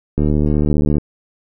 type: click train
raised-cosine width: 3 ms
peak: -4 dBFS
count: 61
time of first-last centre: 0.18-0.982 s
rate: 74.8 Hz
effects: none